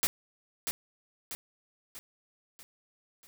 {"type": "noise with echo", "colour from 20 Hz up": "white", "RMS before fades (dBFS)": -27, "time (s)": [0.03, 0.07], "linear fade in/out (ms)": 0, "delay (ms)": 640, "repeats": 5, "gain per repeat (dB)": -6, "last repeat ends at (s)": 3.27, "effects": []}